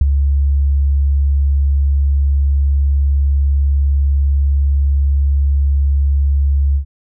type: tone with ADSR envelope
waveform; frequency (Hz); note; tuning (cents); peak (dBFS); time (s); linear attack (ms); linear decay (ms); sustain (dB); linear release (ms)
sine; 69.9; C#2; +15; -4; 0.01-6.85; 4; 20; -6; 92
effects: none